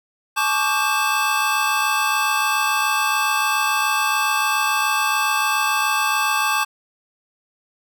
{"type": "tone cluster", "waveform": "square", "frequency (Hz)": [859, 1113, 1180, 1575, 2640], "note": ["A5", "C#6", "D6", "G6", "E7"], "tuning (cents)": [-42, 7, 8, 8, 2], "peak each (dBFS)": -25, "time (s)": [0.36, 6.65], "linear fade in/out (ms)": 20, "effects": []}